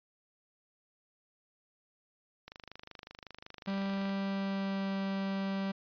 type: click train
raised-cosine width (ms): 0.2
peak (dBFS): -28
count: 42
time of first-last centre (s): 2.48-4.094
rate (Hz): 25.4
type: tone with pitch glide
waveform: 45% pulse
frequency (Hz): 196 to 194.65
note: G3 to G3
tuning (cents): 0 to -12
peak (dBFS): -32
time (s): 3.67-5.72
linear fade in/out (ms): 10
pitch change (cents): -12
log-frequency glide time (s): 4.19-4.97
effects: resampled to 11025 Hz